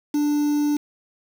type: tone with quantisation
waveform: triangle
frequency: 294 Hz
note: D4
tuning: 2 cents sharp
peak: -16 dBFS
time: 0.14-0.77 s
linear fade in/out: 5 ms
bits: 6
effects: none